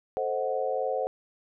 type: chord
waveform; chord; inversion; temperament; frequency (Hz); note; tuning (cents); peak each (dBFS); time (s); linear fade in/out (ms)
sine; A diminished seventh; none; equal; 440 / 523.3 / 622.3 / 740; A4 / C5 / Eb5 / Gb5; 0 / 0 / 0 / 0; -33 / -29 / -35 / -32; 0.17-1.07; 0
effects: none